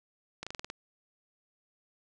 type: slowing click train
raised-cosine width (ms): 0.2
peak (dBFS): -21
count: 7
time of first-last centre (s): 0.43-0.701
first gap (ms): 36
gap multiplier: 1.09
effects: resampled to 22050 Hz + 9-bit